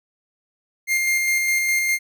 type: tone with tremolo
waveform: 45% pulse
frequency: 2115 Hz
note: C7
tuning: 18 cents sharp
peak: -17 dBFS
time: 0.87-1.99 s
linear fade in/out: 50 ms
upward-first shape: square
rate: 4.9 Hz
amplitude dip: 25%
effects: none